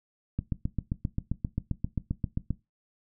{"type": "click train", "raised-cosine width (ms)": 5, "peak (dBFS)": -16, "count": 17, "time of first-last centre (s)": [0.39, 2.506], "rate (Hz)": 7.56, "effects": ["noise-tail reverb RT60 0.2 s tail -17 dB re dry"]}